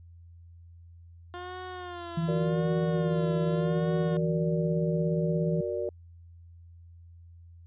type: tone with vibrato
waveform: 15% pulse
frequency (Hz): 352.8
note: F4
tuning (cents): +18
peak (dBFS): -31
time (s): 1.34-4.17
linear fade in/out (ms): 0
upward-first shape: sine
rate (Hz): 0.86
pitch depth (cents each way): 71
type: tone with tremolo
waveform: sine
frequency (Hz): 164.1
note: E3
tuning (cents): -8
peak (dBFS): -24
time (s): 2.17-5.61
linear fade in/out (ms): 5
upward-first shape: triangle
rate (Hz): 17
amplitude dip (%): 45
type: chord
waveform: sine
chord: Gb augmented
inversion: none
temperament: equal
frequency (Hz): 370 / 466.2 / 587.3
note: Gb4 / Bb4 / D5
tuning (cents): 0 / 0 / 0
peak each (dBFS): -33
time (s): 2.28-5.89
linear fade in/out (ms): 2
effects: added 85 Hz sine -48 dBFS peak until 7.66 s + resampled to 8000 Hz